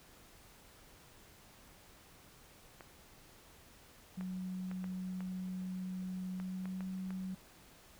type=clicks; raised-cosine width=0.5 ms; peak=-34 dBFS; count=9; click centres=2.808 / 4.21 / 4.714 / 4.842 / 5.206 / 6.4 / 6.656 / 6.807 / 7.106 s
type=tone with pitch glide; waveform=sine; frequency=185 to 187.58 Hz; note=F#3 to F#3; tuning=0 to +24 cents; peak=-38 dBFS; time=4.17-7.35 s; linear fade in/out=10 ms; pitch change=+24 cents; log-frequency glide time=6.38-6.85 s
effects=pink hiss -60 dBFS RMS until 7.99 s